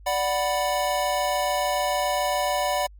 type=chord; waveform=square; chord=B minor; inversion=first; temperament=equal; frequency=587.3 / 740 / 987.8 Hz; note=D5 / F#5 / B5; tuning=0 / 0 / 0 cents; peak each=-27 / -27 / -29 dBFS; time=0.06-2.87 s; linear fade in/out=10 ms; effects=added 50 Hz sine -44 dBFS peak until 2.99 s + Opus 48 kbps